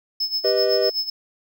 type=tone with tremolo; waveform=triangle; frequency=5220 Hz; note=E8; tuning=18 cents flat; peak=-18 dBFS; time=0.2-1.1 s; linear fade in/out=5 ms; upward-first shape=sine; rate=7.9 Hz; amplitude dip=80%
type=chord; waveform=triangle; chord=G augmented; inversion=none; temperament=equal; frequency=392 / 493.9 / 622.3 Hz; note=G4 / B4 / D#5; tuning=0 / 0 / 0 cents; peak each=-20 / -20 / -20 dBFS; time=0.44-0.9 s; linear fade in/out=10 ms
effects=none